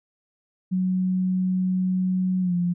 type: tone with pitch glide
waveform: sine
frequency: 185 to 175.53 Hz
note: F#3 to F3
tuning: 0 to +9 cents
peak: -20 dBFS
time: 0.71-2.74 s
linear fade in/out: 20 ms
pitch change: -91 cents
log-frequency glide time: 2.41-2.54 s
effects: none